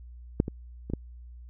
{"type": "clicks", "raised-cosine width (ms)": 3, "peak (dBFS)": [-8, -19, -22, -15], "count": 4, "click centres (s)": [0.401, 0.481, 0.9, 0.936], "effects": ["added 60 Hz sine -43 dBFS peak until 1.49 s"]}